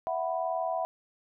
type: chord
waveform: sine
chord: E suspended second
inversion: none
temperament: equal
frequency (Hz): 659.3 / 740 / 987.8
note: E5 / F#5 / B5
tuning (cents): 0 / 0 / 0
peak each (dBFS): -31 / -32 / -36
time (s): 0.07-0.85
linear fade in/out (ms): 0
effects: none